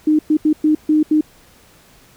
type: tone bursts at uneven times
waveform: sine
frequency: 306.8 Hz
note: D#4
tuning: 24 cents flat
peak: -10 dBFS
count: 6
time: 0.07-0.19 / 0.3-0.37 / 0.45-0.53 / 0.64-0.75 / 0.89-1.03 / 1.11-1.21 s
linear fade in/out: 5 ms
effects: pink hiss -49 dBFS RMS until 2.16 s